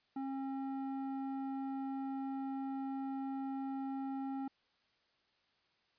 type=tone with low-pass filter; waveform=square; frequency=269.7 Hz; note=C#4; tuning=47 cents flat; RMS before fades=-40 dBFS; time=0.16-4.48 s; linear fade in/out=5 ms; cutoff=890 Hz; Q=1.3; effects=white hiss -75 dBFS RMS until 5.98 s + resampled to 11025 Hz